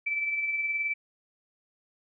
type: tone with tremolo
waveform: sine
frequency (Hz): 2321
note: D7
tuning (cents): -21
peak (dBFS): -25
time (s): 0.06-0.94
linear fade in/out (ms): 10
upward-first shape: sine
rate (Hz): 19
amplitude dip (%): 40
effects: none